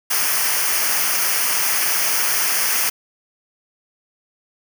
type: noise with comb filter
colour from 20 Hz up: white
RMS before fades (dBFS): -19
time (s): 0.1-2.9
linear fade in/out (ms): 10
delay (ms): 0.26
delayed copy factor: -0.75
effects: none